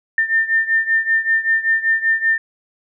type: beating tone pair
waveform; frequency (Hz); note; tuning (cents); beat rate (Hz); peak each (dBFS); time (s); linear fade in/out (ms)
sine; 1800 / 1805.2; A6 / A6; +39 / +44; 5.2; -16 / -19; 0.18-2.38; 2
effects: none